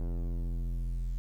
square tone with low-pass filter sweep, 42.79 Hz, F1, 35 cents flat, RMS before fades -33 dBFS, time 0-1.18 s, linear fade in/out 0 ms, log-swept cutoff 520 to 100 Hz, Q 0.73, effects 10-bit

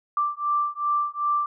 sine beating tone pair, 1174.7 / 1177.3 Hz, D6 / D6, 0 / +4 cents, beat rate 2.6 Hz, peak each -25 dBFS, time 0.17-1.46 s, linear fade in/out 2 ms, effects none

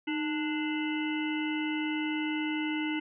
harmonic tone with a mistuned harmonic, 294.8 Hz, D4, 7 cents sharp, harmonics 1 / 3 / 5 / 7 / 9 / 10, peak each -30 / -41 / -42 / -38 / -42 / -42 dBFS, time 0.07-3 s, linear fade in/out 10 ms, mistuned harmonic 1, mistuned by +77 cents, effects none

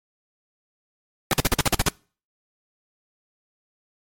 pink noise bursts, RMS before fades -18 dBFS, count 9, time 1.31-1.886 s, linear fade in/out 2 ms, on 24 ms, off 45 ms, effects noise-tail reverb RT60 0.4 s tail -26 dB re dry + MP3 64 kbps

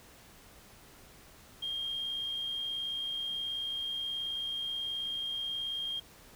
sine tone with amplitude modulation, 3217 Hz, G7, 44 cents sharp, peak -31 dBFS, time 1.62-6 s, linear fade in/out 10 ms, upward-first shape sine, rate 58.6 Hz, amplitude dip 30%, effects tanh soft clip ceiling -28 dBFS + pink hiss -56 dBFS RMS until 6.35 s

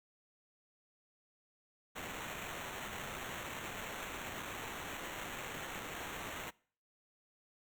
blue noise with sample-and-hold, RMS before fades -44 dBFS, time 1.95-6.51 s, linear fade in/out 20 ms, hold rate 4900 Hz, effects noise-tail reverb RT60 0.5 s tail -24 dB re dry

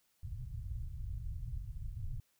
pink low-pass noise, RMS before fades -41 dBFS, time 0.23-2.2 s, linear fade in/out 2 ms, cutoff 130 Hz, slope 48 dB/octave, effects white hiss -75 dBFS RMS until 2.39 s

